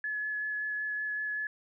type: tone with vibrato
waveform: sine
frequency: 1706 Hz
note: G#6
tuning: 46 cents sharp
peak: -31 dBFS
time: 0.04-1.47 s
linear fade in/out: 2 ms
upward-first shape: sine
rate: 5.3 Hz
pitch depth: 10 cents each way
effects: none